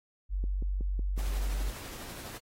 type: tone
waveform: sine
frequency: 47.43 Hz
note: F#1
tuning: 44 cents sharp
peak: -28 dBFS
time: 0.29-1.73 s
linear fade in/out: 50 ms
type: click train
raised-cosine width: 3 ms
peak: -28 dBFS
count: 5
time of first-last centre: 0.44-1.178 s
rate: 5.42 Hz
type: noise with tremolo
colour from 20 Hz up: pink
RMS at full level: -43 dBFS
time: 1.17-2.39 s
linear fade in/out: 20 ms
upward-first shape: sine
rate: 12 Hz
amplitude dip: 25%
effects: AAC 48 kbps